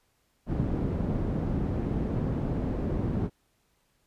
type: low-pass noise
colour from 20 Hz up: white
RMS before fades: -29 dBFS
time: 0.46-3.3 s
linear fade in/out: 50 ms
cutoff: 240 Hz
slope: 12 dB/octave
effects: pink hiss -71 dBFS RMS until 4.06 s + resampled to 32000 Hz